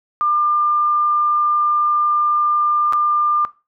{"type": "tone with dropouts", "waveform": "sine", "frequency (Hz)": 1198, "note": "D6", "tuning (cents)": 34, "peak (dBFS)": -14, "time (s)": [0.21, 3.45], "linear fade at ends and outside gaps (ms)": 0, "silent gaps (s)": [2.925, 2.933], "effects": ["noise-tail reverb RT60 0.3 s tail -18 dB re dry"]}